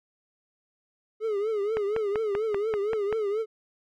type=tone with vibrato; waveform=triangle; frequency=421.8 Hz; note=G#4; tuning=27 cents sharp; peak=-23 dBFS; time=1.2-3.46 s; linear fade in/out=50 ms; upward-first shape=triangle; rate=4.2 Hz; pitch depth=130 cents each way
type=click train; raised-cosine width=0.5 ms; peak=-16 dBFS; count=8; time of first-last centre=1.77-3.127 s; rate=5.16 Hz
effects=none